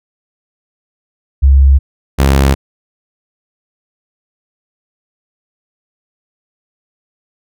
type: tone pair in turn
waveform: sine / sawtooth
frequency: 68.2 / 68.2 Hz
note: C#2 / C#2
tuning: -28 / -28 cents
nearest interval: unison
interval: 0 cents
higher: neither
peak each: -3 dBFS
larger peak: neither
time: 1.42-1.79 / 2.18-2.55 s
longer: neither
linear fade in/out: 20 ms
effects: none